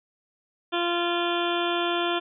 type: harmonic tone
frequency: 346 Hz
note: F4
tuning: 16 cents flat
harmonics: 1 / 2 / 3 / 4 / 5 / 7 / 8 / 9 / 10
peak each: -27 / -30 / -32 / -32 / -37 / -37 / -38 / -34 / -34 dBFS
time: 0.72-2.2 s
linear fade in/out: 20 ms
effects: none